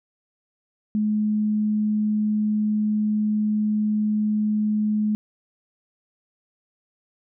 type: tone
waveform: sine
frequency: 212.3 Hz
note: G#3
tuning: 38 cents sharp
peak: -19 dBFS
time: 0.95-5.15 s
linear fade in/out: 0 ms
effects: none